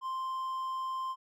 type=tone; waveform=triangle; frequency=1046.5 Hz; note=C6; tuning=in tune; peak=-31 dBFS; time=0.01-1.16 s; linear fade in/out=50 ms; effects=none